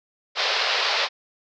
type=band-pass noise; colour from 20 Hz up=white; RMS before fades=-23 dBFS; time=0.35-1.09 s; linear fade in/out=50 ms; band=430 to 4900 Hz; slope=48 dB/octave; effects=none